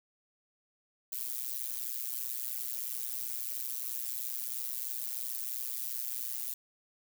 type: noise with amplitude modulation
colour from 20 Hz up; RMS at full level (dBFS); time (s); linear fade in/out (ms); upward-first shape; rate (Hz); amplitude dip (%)
violet; -33; 1.12-6.54; 5; sine; 123; 100
effects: none